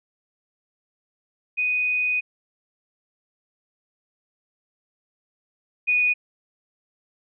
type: tone pair in turn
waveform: sine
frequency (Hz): 2489 / 2472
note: D#7 / D#7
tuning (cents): 0 / -12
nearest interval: unison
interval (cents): 12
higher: first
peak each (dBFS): -20 / -17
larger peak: second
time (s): 1.57-2.21 / 5.87-6.14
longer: first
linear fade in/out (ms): 20
effects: none